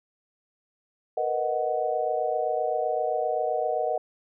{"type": "chord", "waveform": "sine", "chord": "B major seventh", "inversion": "third", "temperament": "equal", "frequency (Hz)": [466.2, 493.9, 622.3, 740], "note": ["A#4", "B4", "D#5", "F#5"], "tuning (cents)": [0, 0, 0, 0], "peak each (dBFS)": [-31, -32, -28, -28], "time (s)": [1.17, 3.98], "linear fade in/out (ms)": 5, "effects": []}